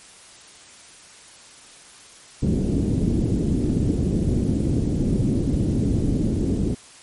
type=low-pass noise; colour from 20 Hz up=white; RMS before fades=-21 dBFS; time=2.42-6.75 s; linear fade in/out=10 ms; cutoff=310 Hz; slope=24 dB/octave; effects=white hiss -46 dBFS RMS until 7.02 s + MP3 48 kbps